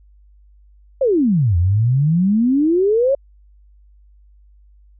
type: exponential two-way sweep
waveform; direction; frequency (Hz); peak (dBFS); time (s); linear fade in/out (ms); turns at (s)
sine; down then up; 567 to 83 to 567; -12; 1.01-3.15; 5; 1.57
effects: added 50 Hz sine -46 dBFS peak until 4.99 s